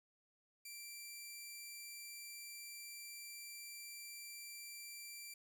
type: tone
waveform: 10% pulse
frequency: 2352 Hz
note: D7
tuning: 2 cents sharp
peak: -40 dBFS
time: 0.65-5.34 s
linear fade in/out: 5 ms
effects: 12-bit